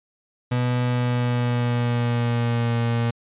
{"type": "tone with pitch glide", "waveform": "35% pulse", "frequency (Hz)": [123.47, 117.22], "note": ["B2", "A#2"], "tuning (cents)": [0, 10], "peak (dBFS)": -18, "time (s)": [0.51, 3.11], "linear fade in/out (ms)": 10, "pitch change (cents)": -90, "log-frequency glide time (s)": [0.83, 2.78], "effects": ["resampled to 8000 Hz"]}